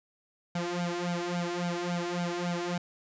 sawtooth tone with flanger, 174.61 Hz, F3, in tune, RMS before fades -32 dBFS, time 0.55-2.78 s, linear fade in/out 5 ms, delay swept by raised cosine 1.3 to 2.8 ms, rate 3.6 Hz, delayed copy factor +1, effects resampled to 16000 Hz

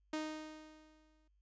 sawtooth tone with exponential decay, 310 Hz, D#4, 6 cents flat, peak -32 dBFS, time 0.13-1.28 s, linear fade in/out 5 ms, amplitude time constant 250 ms, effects added 50 Hz sine -70 dBFS peak until 1.41 s + resampled to 16000 Hz

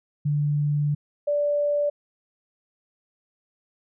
sine tone pair in turn, 146.83 / 583.4 Hz, D3 / D5, 0 / -12 cents, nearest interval 2 octaves, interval 2388 cents, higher second, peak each -20 dBFS, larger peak neither, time 0.25-0.95 / 1.27-1.9 s, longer first, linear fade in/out 10 ms, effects none

